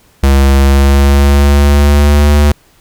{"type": "tone with pitch glide", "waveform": "square", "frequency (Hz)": [68.4, 73.31], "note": ["C#2", "D2"], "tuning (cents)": [-23, -3], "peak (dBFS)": -5, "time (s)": [0.23, 2.52], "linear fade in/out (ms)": 5, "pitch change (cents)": 120, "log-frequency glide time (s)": [0.57, 2.31], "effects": ["pink hiss -48 dBFS RMS until 2.8 s"]}